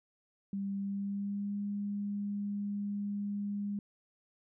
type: tone with pitch glide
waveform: sine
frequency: 197.7 to 203.3 Hz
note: G3 to G#3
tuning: +15 to -37 cents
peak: -33 dBFS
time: 0.53-3.79 s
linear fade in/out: 2 ms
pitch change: +48 cents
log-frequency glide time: 0.77-1.6 s
effects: none